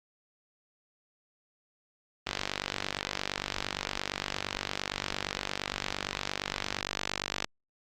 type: click train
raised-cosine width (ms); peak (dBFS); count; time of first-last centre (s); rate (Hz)
0.2; -12; 253; 2.27-7.445; 48.7
effects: Opus 24 kbps